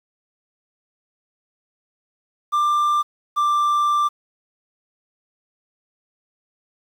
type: tone pair in turn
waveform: triangle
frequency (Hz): 1187 / 1180.2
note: D6 / D6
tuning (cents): +18 / +8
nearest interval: unison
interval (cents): 10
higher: first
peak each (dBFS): -14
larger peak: neither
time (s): 2.52-3.03 / 3.36-4.09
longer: second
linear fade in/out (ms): 20
effects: 8-bit